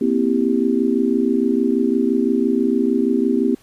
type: chord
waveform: sine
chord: C dominant seventh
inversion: third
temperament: just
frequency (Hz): 235.5 / 261.6 / 327 / 392.4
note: Bb3 / C4 / E4 / G4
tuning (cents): +18 / 0 / -14 / +2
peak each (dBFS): -20 / -19 / -22 / -21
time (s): 0.01-3.55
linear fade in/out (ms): 5
effects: pink hiss -52 dBFS RMS until 3.62 s + resampled to 32000 Hz